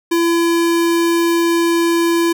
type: tone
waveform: square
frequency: 337.6 Hz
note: E4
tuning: 41 cents sharp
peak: -13 dBFS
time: 0.11-2.33 s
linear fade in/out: 10 ms
effects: none